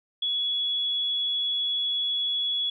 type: tone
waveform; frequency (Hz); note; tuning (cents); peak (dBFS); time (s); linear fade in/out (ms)
sine; 3377; G#7; +28; -24; 0.22-2.7; 5
effects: none